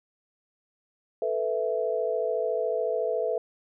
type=chord; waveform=sine; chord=A suspended second; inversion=none; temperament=equal; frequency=440 / 493.9 / 659.3 Hz; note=A4 / B4 / E5; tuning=0 / 0 / 0 cents; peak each=-29 dBFS; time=1.22-3.38 s; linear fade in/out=2 ms; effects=none